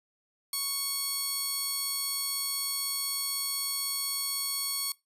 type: tone pair together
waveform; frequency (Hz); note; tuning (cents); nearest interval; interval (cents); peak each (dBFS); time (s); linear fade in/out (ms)
5% pulse; 1106 / 4424; C#6 / C#8; -4 / -4; 2 octaves; 2400; -24; 0.53-4.92; 2
effects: noise-tail reverb RT60 0.2 s tail -22 dB re dry + resampled to 32000 Hz